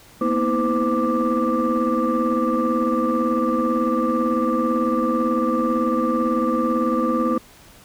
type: tone cluster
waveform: sine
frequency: 230.6 / 248.6 / 322.7 / 511 / 1178 Hz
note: A#3 / B3 / E4 / C5 / D6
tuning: -19 / +12 / -37 / -41 / +5 cents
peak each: -23 dBFS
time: 0.21-7.38 s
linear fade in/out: 5 ms
effects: tanh soft clip ceiling -11 dBFS + pink hiss -48 dBFS RMS until 7.84 s